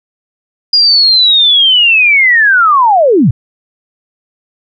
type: linear sweep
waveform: sine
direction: down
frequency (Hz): 4891 to 92.5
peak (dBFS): -4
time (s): 0.73-3.31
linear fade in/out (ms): 5
effects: none